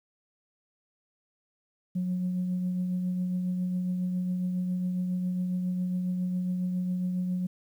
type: tone with tremolo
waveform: sine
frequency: 181.5 Hz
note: F#3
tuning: 33 cents flat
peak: -24 dBFS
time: 1.95-7.47 s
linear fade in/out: 10 ms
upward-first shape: triangle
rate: 7.3 Hz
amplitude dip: 35%
effects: tanh soft clip ceiling -23 dBFS + 10-bit